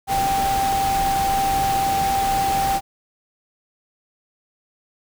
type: tone in noise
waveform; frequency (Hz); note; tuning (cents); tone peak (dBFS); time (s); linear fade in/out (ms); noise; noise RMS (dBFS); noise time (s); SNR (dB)
sine; 784; G5; 0; -18; 0.07-2.81; 50; pink; -27; 0.07-2.81; +6
effects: none